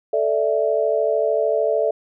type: chord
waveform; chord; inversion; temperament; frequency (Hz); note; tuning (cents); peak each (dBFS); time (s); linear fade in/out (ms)
sine; A suspended fourth; none; just; 440 / 586.7 / 660; A4 / D5 / E5; 0 / -2 / +2; -21; 0.13-1.91; 5
effects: none